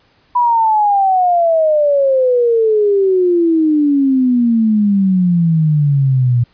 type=exponential sweep; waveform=sine; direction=down; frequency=987.8 to 118.4 Hz; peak=-9 dBFS; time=0.35-6.44 s; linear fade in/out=10 ms; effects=pink hiss -54 dBFS RMS until 6.53 s + resampled to 11025 Hz